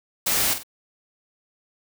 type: noise with echo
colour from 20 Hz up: white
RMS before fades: -22 dBFS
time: 0.26-0.54 s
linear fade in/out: 10 ms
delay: 47 ms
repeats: 2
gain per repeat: -9 dB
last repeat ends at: 0.634 s
effects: none